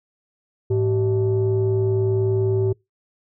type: tone pair together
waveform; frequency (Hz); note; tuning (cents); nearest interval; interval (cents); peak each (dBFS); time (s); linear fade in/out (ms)
sine; 107.4 / 383.4; A2 / G4; -41 / -38; octave + minor seventh; 2203; -18; 0.7-2.73; 10
effects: noise-tail reverb RT60 0.2 s tail -26 dB re dry + tanh soft clip ceiling -13 dBFS